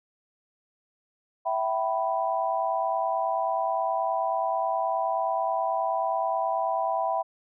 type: chord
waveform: sine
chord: E minor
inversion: none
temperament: equal with one note detuned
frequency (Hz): 659.3 / 768.7 / 987.8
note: E5 / G5 / B5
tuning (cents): 0 / -34 / 0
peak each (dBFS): -28 / -28 / -29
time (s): 1.45-7.23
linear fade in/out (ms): 20
effects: none